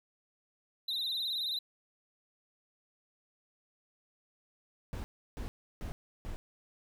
triangle tone with vibrato, 3845 Hz, B7, 47 cents flat, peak -31 dBFS, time 0.88-1.59 s, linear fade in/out 5 ms, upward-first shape sine, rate 19 Hz, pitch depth 96 cents each way
brown noise bursts, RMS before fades -39 dBFS, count 4, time 4.93-6.36 s, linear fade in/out 0 ms, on 110 ms, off 330 ms
effects none

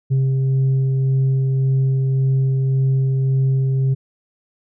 sine tone with frequency modulation, 133.1 Hz, C3, 30 cents sharp, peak -14 dBFS, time 0.1-3.95 s, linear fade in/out 20 ms, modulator 268 Hz, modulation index 0.24, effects none

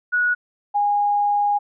sine tone pair in turn, 1462 / 820.5 Hz, F#6 / G#5, -21 / -21 cents, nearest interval minor seventh, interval 1000 cents, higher first, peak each -16 dBFS, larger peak neither, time 0.12-0.35 / 0.74-1.59 s, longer second, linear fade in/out 20 ms, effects none

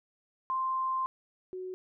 sine tone pair in turn, 1046.5 / 370 Hz, C6 / F#4, 0 / 0 cents, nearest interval octave + tritone, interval 1800 cents, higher first, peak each -28 / -36 dBFS, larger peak first, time 0.5-1.06 / 1.53-1.74 s, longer first, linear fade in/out 0 ms, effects none

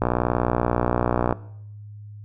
click train, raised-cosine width 1 ms, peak -6 dBFS, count 80, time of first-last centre 0.02-1.326 s, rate 60.5 Hz, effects noise-tail reverb RT60 0.7 s tail -19 dB re dry + added 104 Hz sine -37 dBFS peak until 2.24 s

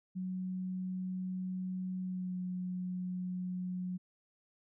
sine tone with pitch glide, 185 to 182.03 Hz, F#3 to F#3, 0 to -28 cents, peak -35 dBFS, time 0.15-3.98 s, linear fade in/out 20 ms, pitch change -28 cents, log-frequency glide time 2.01-2.38 s, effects none

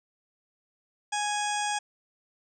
harmonic tone, 830.6 Hz, G#5, in tune, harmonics 1 / 2 / 3 / 4 / 6 / 7 / 8 / 9 / 10, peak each -29 / -35 / -38 / -37 / -42 / -43 / -39 / -43 / -40 dBFS, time 1.12-1.79 s, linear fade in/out 10 ms, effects none

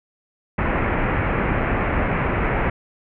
pink low-pass noise, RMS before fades -21 dBFS, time 0.58-2.7 s, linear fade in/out 5 ms, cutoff 2400 Hz, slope 48 dB/octave, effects none

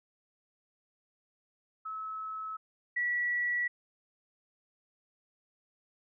sine tone pair in turn, 1295 / 1941.8 Hz, E6 / B6, -31 / -30 cents, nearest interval perfect fifth, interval 701 cents, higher second, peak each -36 / -28 dBFS, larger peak second, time 1.85-2.57 / 2.96-3.68 s, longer neither, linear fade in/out 10 ms, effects none

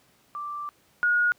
sine tone pair in turn, 1174.7 / 1442.8 Hz, D6 / F#6, 0 / -44 cents, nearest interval major third, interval 356 cents, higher second, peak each -31 / -19 dBFS, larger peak second, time 0.35-0.69 / 1.03-1.32 s, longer first, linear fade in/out 0 ms, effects pink hiss -62 dBFS RMS until 1.38 s + high-pass 100 Hz 12 dB/octave

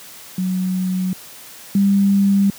sine tone pair in turn, 185 / 198.27 Hz, F#3 / G3, 0 / +20 cents, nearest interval minor second, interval 120 cents, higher second, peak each -17 / -11 dBFS, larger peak second, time 0.38-1.13 / 1.75-2.5 s, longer neither, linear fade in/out 2 ms, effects white hiss -39 dBFS RMS until 2.58 s + high-pass 100 Hz 12 dB/octave

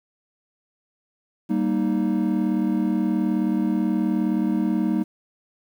triangle chord, Eb major, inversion first, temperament just, 194.45 / 233.3 / 311.1 Hz, G3 / Bb3 / Eb4, -14 / +2 / 0 cents, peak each -22 dBFS, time 1.49-5.04 s, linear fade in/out 20 ms, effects 9-bit

